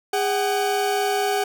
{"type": "tone pair together", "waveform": "40% pulse", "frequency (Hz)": [408.9, 753.4], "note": ["G#4", "F#5"], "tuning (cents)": [-27, 31], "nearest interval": "major seventh", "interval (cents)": 1058, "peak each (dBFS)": -22, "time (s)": [0.13, 1.44], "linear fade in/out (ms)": 5, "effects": []}